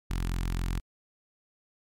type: tone with notch filter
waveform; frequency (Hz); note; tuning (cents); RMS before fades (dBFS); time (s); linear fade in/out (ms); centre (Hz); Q
sawtooth; 43.65; F1; 0; -30; 0.1-0.8; 10; 530; 0.76
effects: MP3 64 kbps